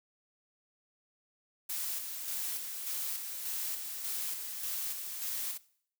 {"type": "noise with tremolo", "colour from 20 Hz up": "blue", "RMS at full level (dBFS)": -36, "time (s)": [1.69, 5.58], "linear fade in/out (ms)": 10, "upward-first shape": "square", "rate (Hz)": 1.7, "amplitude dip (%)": 40, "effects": ["noise-tail reverb RT60 0.6 s tail -20 dB re dry"]}